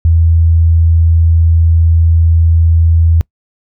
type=tone; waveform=sine; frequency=82.41 Hz; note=E2; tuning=in tune; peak=-5 dBFS; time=0.05-3.21 s; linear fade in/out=0 ms; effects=noise-tail reverb RT60 0.1 s tail -25 dB re dry